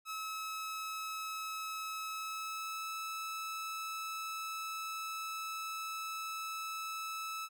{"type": "tone with pitch glide", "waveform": "sawtooth", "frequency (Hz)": [1293, 1306.5], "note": ["E6", "E6"], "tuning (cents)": [-34, -16], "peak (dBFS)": -35, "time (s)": [0.05, 7.49], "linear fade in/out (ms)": 50, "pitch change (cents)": 18, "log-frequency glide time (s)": [2.07, 2.92], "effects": []}